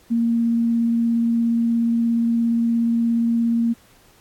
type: tone with vibrato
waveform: sine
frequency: 232.2 Hz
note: A#3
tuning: 7 cents flat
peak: -16 dBFS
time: 0.1-3.74 s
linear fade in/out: 20 ms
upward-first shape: sine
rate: 17 Hz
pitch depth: 8 cents each way
effects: pink hiss -54 dBFS RMS until 4.2 s + AAC 64 kbps